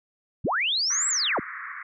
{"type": "linear two-way sweep", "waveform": "sine", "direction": "up then down", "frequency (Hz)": [43.65, 7902, 43.65], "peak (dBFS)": -22, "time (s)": [0.44, 1.4], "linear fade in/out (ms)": 10, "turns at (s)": 1.08}
{"type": "band-pass noise", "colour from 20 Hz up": "white", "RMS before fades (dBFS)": -37, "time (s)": [0.9, 1.83], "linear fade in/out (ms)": 5, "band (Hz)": [1100, 2100], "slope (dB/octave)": 96}
{"effects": []}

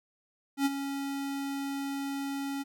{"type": "tone with ADSR envelope", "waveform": "square", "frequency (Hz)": 277.2, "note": "C#4", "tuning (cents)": 0, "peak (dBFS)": -23, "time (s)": [0.57, 2.64], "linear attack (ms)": 86, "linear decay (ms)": 29, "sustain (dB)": -10, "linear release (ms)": 26, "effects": []}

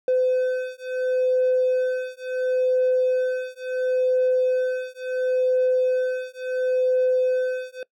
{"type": "beating tone pair", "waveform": "triangle", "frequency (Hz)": [509, 509.72], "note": ["C5", "C5"], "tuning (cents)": [-48, -45], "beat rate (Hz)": 0.72, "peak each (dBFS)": -20, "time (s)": [0.08, 7.83], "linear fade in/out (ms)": 2, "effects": ["noise-tail reverb RT60 0.1 s tail -22 dB re dry", "tanh soft clip ceiling -13 dBFS"]}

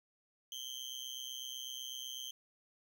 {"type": "tone with amplitude modulation", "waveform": "30% pulse", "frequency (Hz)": 3136, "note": "G7", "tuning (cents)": 0, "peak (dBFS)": -35, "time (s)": [0.52, 2.31], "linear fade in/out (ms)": 2, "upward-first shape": "sine", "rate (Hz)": 128, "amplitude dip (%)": 95, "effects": []}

